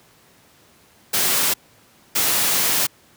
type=noise bursts at uneven times; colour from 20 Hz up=white; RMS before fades=-19 dBFS; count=2; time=1.13-1.54 / 2.15-2.87 s; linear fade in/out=10 ms; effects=pink hiss -53 dBFS RMS until 3.16 s + high-pass 100 Hz 12 dB/octave